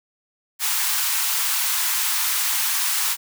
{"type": "high-pass noise", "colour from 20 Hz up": "white", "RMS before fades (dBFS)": -22, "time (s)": [0.59, 3.17], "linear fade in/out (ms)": 50, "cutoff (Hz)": 830, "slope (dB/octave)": 48, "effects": []}